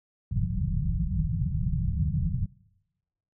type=low-pass noise; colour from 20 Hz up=white; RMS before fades=-27 dBFS; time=0.31-2.46 s; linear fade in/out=10 ms; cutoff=180 Hz; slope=96 dB/octave; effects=noise-tail reverb RT60 1.0 s tail -24 dB re dry